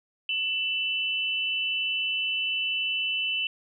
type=tone pair together; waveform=sine; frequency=2668 / 2989 Hz; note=E7 / F#7; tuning=+20 / +17 cents; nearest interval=major second; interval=197 cents; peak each=-28 dBFS; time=0.29-3.47 s; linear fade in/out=2 ms; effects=none